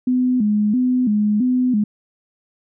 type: tone with vibrato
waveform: sine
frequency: 229.8 Hz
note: A#3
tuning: 25 cents flat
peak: -14 dBFS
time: 0.07-1.84 s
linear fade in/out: 5 ms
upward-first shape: square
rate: 1.5 Hz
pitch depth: 160 cents each way
effects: none